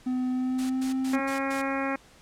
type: tone with pitch glide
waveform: triangle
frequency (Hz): 253.7 to 262.6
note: B3 to C4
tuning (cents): +47 to +6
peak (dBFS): -23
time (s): 0.06-1.2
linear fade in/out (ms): 10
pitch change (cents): +59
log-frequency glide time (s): 0.3-0.91
type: noise bursts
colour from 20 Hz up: white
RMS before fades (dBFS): -39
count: 5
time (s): 0.58-1.62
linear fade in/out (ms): 10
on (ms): 120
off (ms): 110
type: harmonic tone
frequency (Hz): 271.8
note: C#4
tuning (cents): -34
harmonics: 1 / 2 / 3 / 4 / 5 / 6 / 7 / 8 / 9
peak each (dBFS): -30 / -33 / -35 / -36 / -37 / -38 / -38 / -39 / -40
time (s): 1.13-1.96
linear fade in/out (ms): 5
effects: pink hiss -55 dBFS RMS until 2.21 s + low-pass 9000 Hz 12 dB/octave